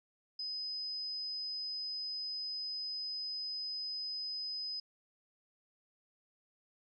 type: tone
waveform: sine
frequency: 5030 Hz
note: D#8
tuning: 18 cents sharp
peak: -37 dBFS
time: 0.39-4.8 s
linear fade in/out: 5 ms
effects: none